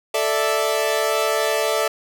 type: chord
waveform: sawtooth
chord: A suspended fourth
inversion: none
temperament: equal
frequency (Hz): 440 / 587.3 / 659.3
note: A4 / D5 / E5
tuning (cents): 0 / 0 / 0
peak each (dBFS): -19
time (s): 0.14-1.88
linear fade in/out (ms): 5
effects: none